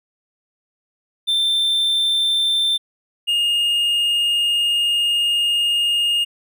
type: tone pair in turn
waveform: triangle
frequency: 3564 / 2841 Hz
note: A7 / F7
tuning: +22 / +29 cents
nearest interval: major third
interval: 393 cents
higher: first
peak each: -14 dBFS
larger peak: neither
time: 1.27-2.78 / 3.27-6.25 s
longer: second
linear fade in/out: 20 ms
effects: none